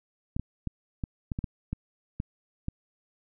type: clicks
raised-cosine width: 5 ms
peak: -18 dBFS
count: 10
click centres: 0.365 / 0.396 / 0.673 / 1.038 / 1.318 / 1.389 / 1.442 / 1.73 / 2.201 / 2.684 s
effects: none